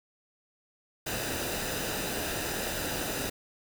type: noise with comb filter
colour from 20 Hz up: pink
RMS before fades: -33 dBFS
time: 1.06-3.3 s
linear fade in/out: 10 ms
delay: 0.91 ms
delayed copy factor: -0.55
effects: none